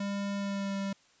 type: tone with pitch glide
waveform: square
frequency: 200 to 196.91 Hz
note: G3 to G3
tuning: +35 to +8 cents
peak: -32 dBFS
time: 0-0.93 s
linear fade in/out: 5 ms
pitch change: -27 cents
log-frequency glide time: 0.37-0.76 s
effects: white hiss -64 dBFS RMS until 1.2 s + resampled to 16000 Hz